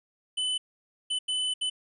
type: tone bursts at uneven times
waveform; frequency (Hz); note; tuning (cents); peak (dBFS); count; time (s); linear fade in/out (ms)
square; 3011; F#7; +30; -27; 4; 0.37-0.58 / 1.1-1.19 / 1.28-1.54 / 1.61-1.7; 10
effects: resampled to 24000 Hz + 11-bit